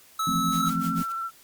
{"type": "tone", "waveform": "square", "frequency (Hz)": 1300, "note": "E6", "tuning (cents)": -24, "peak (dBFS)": -25, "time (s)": [0.19, 0.7], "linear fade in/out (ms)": 5}
{"type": "chord", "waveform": "sine", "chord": "F major seventh", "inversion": "third", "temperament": "equal", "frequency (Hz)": [164.81, 174.61, 220, 261.6], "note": ["E3", "F3", "A3", "C4"], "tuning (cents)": [0, 0, 0, 0], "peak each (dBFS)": [-32, -30, -31, -30], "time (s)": [0.27, 1.03], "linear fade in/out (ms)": 5}
{"type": "noise with tremolo", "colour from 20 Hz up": "white", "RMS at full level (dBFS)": -39, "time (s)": [0.52, 1.12], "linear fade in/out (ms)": 0, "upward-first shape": "sine", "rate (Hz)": 6.7, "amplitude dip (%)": 90}
{"type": "tone with vibrato", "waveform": "sine", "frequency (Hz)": 1345, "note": "E6", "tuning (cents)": 34, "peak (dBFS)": -28, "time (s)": [0.57, 1.31], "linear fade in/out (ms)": 50, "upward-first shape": "sine", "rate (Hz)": 15, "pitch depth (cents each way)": 18}
{"effects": ["white hiss -54 dBFS RMS until 1.43 s", "Opus 48 kbps"]}